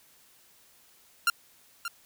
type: tone with echo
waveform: sawtooth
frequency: 1387 Hz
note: F6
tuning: 12 cents flat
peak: -17 dBFS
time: 1.27-1.3 s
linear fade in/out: 2 ms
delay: 580 ms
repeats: 1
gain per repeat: -11 dB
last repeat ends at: 1.88 s
effects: white hiss -60 dBFS RMS until 2.05 s